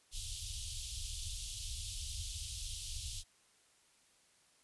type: band-stop noise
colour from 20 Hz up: pink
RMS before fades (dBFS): -42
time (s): 0.11-3.24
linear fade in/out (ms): 50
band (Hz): 100 to 3000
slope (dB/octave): 48
effects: white hiss -69 dBFS RMS until 4.63 s + resampled to 24000 Hz